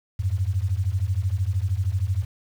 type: beating tone pair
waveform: sine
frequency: 88.3 / 101.3 Hz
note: F2 / G#2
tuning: +20 / -43 cents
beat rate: 13 Hz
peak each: -24 dBFS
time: 0.19-2.25 s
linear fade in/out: 10 ms
effects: 8-bit